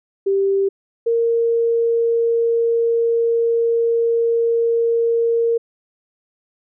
sine tone pair in turn, 392 / 463.4 Hz, G4 / A#4, 0 / -10 cents, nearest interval minor third, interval 290 cents, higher second, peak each -14 / -14 dBFS, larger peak neither, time 0.26-0.69 / 1.06-5.58 s, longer second, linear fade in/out 10 ms, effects none

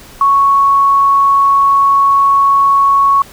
sine tone, 1108.7 Hz, C#6, in tune, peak -6 dBFS, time 0.21-3.22 s, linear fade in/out 2 ms, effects pink hiss -37 dBFS RMS until 3.32 s

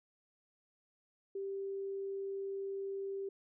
sine tone, 392 Hz, G4, in tune, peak -37 dBFS, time 1.35-3.29 s, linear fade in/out 5 ms, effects none

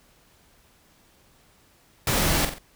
pink noise with echo, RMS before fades -23 dBFS, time 2.07-2.45 s, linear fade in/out 2 ms, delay 45 ms, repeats 3, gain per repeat -7 dB, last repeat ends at 2.585 s, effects pink hiss -59 dBFS RMS until 2.75 s

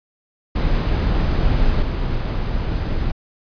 brown noise with level steps, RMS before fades -17 / -21 dBFS, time 0.55-3.12 s, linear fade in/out 10 ms, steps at 1.82 s, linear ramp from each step 5 ms, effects resampled to 11025 Hz

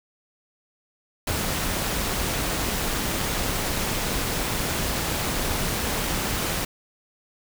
pink noise with amplitude modulation, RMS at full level -24 dBFS, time 1.27-6.65 s, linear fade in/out 5 ms, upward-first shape sine, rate 209 Hz, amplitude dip 45%, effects none

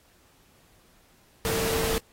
sine tone in noise, 449.7 Hz, A4, 38 cents sharp, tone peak -28 dBFS, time 1.45-1.98 s, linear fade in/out 0 ms, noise pink, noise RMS -29 dBFS, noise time 1.45-1.98 s, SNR -2 dB, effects pink hiss -61 dBFS RMS until 2.12 s + AAC 48 kbps

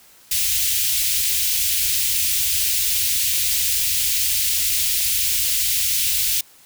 white band-stop noise, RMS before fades -20 dBFS, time 0.31-6.41 s, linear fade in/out 5 ms, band 100 to 2400 Hz, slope 24 dB/octave, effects white hiss -50 dBFS RMS until 6.65 s

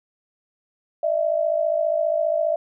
sine tone pair together, 608 / 662.9 Hz, D#5 / E5, -40 / +10 cents, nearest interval minor second, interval 150 cents, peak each -22 / -21 dBFS, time 1.03-2.56 s, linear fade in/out 5 ms, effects none

